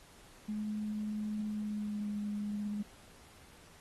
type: tone with pitch glide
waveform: sine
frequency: 212 to 207.2 Hz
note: G#3 to G#3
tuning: +36 to -4 cents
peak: -34 dBFS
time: 0.48-2.83 s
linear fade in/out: 10 ms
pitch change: -40 cents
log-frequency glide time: 1.47-2.12 s
effects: pink hiss -59 dBFS RMS until 3.8 s + AAC 32 kbps